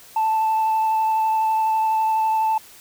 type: tone with vibrato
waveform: sine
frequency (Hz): 880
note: A5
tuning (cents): 0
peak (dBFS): -15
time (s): 0.16-2.58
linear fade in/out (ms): 5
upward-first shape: sine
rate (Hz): 12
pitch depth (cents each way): 11
effects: tanh soft clip ceiling -15 dBFS + white hiss -46 dBFS RMS until 2.8 s